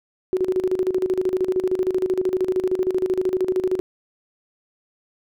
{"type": "tone with tremolo", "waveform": "sine", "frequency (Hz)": 370.9, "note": "F#4", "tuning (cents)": 4, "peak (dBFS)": -16, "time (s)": [0.33, 3.8], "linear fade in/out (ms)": 0, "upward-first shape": "square", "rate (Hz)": 13, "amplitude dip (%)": 75, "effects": []}